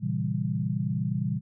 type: chord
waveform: sine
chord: A# diminished seventh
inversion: none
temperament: equal with one note detuned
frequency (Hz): 116.54 / 136.21 / 164.81 / 196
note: A#2 / C#3 / E3 / G3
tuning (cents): 0 / -30 / 0 / 0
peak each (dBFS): -31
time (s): 0-1.41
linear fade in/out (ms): 50
effects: none